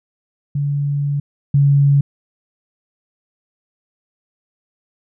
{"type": "tone pair in turn", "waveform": "sine", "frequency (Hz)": [143, 141.11], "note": ["D3", "C#3"], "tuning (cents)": [-46, 31], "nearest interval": "unison", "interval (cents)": 23, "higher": "first", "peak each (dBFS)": [-16, -9], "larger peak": "second", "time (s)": [[0.55, 1.2], [1.54, 2.01]], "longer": "first", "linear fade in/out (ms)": 5, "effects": []}